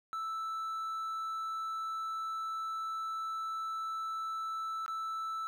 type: tone with dropouts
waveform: triangle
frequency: 1318.5 Hz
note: E6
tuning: in tune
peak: -33 dBFS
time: 0.13-5.47 s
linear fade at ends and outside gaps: 0 ms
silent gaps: 4.862-4.88 s
effects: none